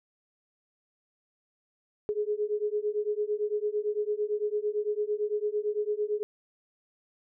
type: beating tone pair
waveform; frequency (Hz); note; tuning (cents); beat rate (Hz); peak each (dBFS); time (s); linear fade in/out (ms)
sine; 415.3 / 424.2; G#4 / G#4; 0 / +37; 8.9; -30; 2.09-6.23; 0
effects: none